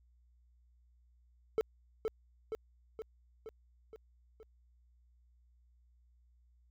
triangle tone with echo, 440 Hz, A4, in tune, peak -25 dBFS, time 1.58-1.61 s, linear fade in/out 0 ms, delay 470 ms, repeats 6, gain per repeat -4 dB, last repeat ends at 4.43 s, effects added 60 Hz sine -64 dBFS peak until 6.7 s

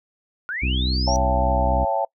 sine linear sweep, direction up, 1389 to 5900 Hz, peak -25 dBFS, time 0.49-1.16 s, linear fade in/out 0 ms
harmonic tone, 63.6 Hz, C2, 48 cents flat, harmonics 1 / 2 / 3 / 4 / 5 / 6, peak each -21 / -30 / -32 / -31 / -35 / -42 dBFS, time 0.62-1.85 s, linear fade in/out 10 ms
sine chord, A dominant seventh, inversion first, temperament equal with one note detuned, 554.4 / 674.3 / 784 / 880 Hz, C#5 / E5 / G5 / A5, 0 / +39 / 0 / 0 cents, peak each -25 dBFS, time 1.07-2.05 s, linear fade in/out 5 ms
effects noise-tail reverb RT60 0.1 s tail -24 dB re dry

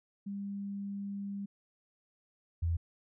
sine tone pair in turn, 199.9 / 84.05 Hz, G3 / E2, +34 / +34 cents, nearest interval octave + minor third, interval 1500 cents, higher first, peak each -36 / -28 dBFS, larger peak second, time 0.26-1.46 / 2.62-2.77 s, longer first, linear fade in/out 10 ms, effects none

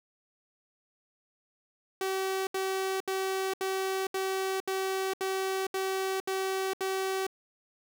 sawtooth tone bursts, 382.2 Hz, G4, 44 cents flat, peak -25 dBFS, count 10, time 2.01-7.267 s, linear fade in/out 2 ms, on 460 ms, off 73 ms, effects none

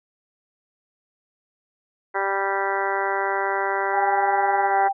harmonic tone, 196.1 Hz, G3, 1 cent sharp, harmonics 2 / 3 / 4 / 5 / 6 / 7 / 8 / 9 / 10, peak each -28 / -31 / -27 / -28 / -35 / -31 / -30 / -37 / -31 dBFS, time 2.14-4.89 s, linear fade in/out 20 ms
sine tone with pitch glide, 804 to 786.1 Hz, G5 to G5, +44 to +5 cents, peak -20 dBFS, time 3.93-4.93 s, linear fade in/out 20 ms, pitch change -39 cents, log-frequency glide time 4.63-4.74 s
effects none

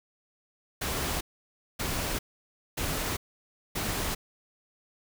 pink noise bursts, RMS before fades -31 dBFS, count 4, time 0.81-4.15 s, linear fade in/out 10 ms, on 400 ms, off 580 ms, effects none

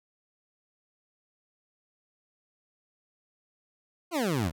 20% pulse exponential sweep, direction down, 370 to 72.7 Hz, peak -21 dBFS, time 4.11-4.52 s, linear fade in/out 50 ms, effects none

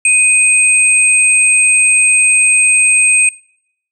sine tone pair together, 2500 / 8409 Hz, D#7 / C9, +8 / +8 cents, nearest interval octave + major sixth, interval 2100 cents, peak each -10 dBFS, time 0.05-3.29 s, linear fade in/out 2 ms, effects noise-tail reverb RT60 0.7 s tail -22 dB re dry

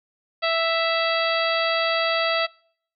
harmonic tone with a mistuned harmonic, 660 Hz, E5, 2 cents sharp, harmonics 1 / 2 / 3 / 4 / 5 / 6 / 7, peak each -23 / -26 / -28 / -29 / -30 / -31 / -31 dBFS, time 0.42-2.47 s, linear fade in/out 20 ms, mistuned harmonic 6, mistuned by -28 cents, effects noise-tail reverb RT60 0.6 s tail -26 dB re dry + AAC 64 kbps

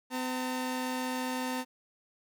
sawtooth tone pair together, 254.5 / 908 Hz, C4 / A#5, -48 / -46 cents, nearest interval octave + minor seventh, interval 2202 cents, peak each -29 / -33 dBFS, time 0.1-1.65 s, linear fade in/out 50 ms, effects none

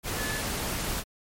sine tone in noise, 1729 Hz, A6, 31 cents flat, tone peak -34 dBFS, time 0.15-0.43 s, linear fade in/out 50 ms, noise pink, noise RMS -31 dBFS, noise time 0.03-1.04 s, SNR -6 dB, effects MP3 64 kbps

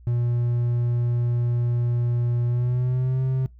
triangle tone with pitch glide, 120 to 130.86 Hz, B2 to C3, -49 to +1 cents, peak -18 dBFS, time 0.07-3.46 s, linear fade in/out 0 ms, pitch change +150 cents, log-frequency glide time 2.46-3.22 s, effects noise-tail reverb RT60 0.2 s tail -24 dB re dry + added 60 Hz sine -45 dBFS peak until 3.59 s

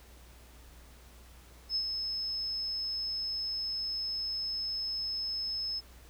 sine tone with ADSR envelope, 5200 Hz, E8, 24 cents flat, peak -27 dBFS, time 1.69-5.81 s, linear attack 65 ms, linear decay 74 ms, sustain -5 dB, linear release 30 ms, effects added 60 Hz sine -53 dBFS peak until 6.09 s + pink hiss -58 dBFS RMS until 6.09 s

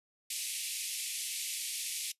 white band-pass noise, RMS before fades -38 dBFS, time 0.3-2.12 s, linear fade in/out 5 ms, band 2200 to 12000 Hz, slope 48 dB/octave, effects noise-tail reverb RT60 0.1 s tail -19 dB re dry + resampled to 32000 Hz

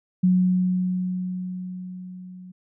sine tone with level ramp, 182.9 Hz, F#3, 20 cents flat, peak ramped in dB -14 to -39 dBFS, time 0.23-2.52 s, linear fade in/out 10 ms, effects none

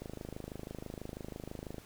click train, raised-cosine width 2 ms, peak -28 dBFS, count 47, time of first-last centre 0.02-1.782 s, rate 26.1 Hz, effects pink hiss -57 dBFS RMS until 1.85 s

